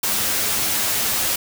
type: noise with comb filter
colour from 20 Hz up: white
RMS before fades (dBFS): -21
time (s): 0.03-1.36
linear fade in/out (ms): 5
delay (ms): 9.4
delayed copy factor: +0.5
effects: none